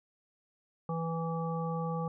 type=harmonic tone; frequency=164.81 Hz; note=E3; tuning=in tune; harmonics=1 / 3 / 5 / 7; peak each=-33 / -38 / -40 / -41 dBFS; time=0.89-2.08 s; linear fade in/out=2 ms; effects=none